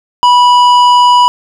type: tone with tanh clipping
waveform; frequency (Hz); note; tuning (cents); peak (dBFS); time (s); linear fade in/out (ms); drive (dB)
triangle; 981; B5; -12; -5; 0.23-1.28; 0; 15
effects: none